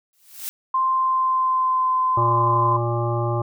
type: noise with exponential growth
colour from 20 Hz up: blue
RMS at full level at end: -27 dBFS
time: 0.13-0.49 s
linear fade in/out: 0 ms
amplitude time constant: 78 ms
type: tone with pitch glide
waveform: sine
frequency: 1046.5 to 1029.7 Hz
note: C6 to C6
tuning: 0 to -28 cents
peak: -17 dBFS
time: 0.74-2.77 s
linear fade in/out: 5 ms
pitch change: -28 cents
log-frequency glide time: 0.9-1.93 s
type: harmonic tone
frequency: 118 Hz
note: A#2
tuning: 22 cents sharp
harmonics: 1 / 3 / 5 / 7 / 9 / 10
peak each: -22 / -27 / -29 / -30 / -32 / -32 dBFS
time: 2.17-3.42 s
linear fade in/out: 5 ms
effects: none